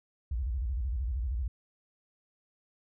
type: tone with vibrato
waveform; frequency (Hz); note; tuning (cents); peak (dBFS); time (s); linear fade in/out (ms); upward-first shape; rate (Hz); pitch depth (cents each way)
sine; 61.7; B1; -1; -29; 0.31-1.48; 5; square; 13; 230
effects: none